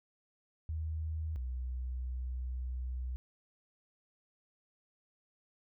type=tone pair in turn; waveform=sine; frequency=79 / 62.85 Hz; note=D#2 / B1; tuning=+27 / +31 cents; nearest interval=major third; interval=396 cents; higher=first; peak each=-34 / -35 dBFS; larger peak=first; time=0.69-1.36 / 1.36-3.16 s; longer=second; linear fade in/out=0 ms; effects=none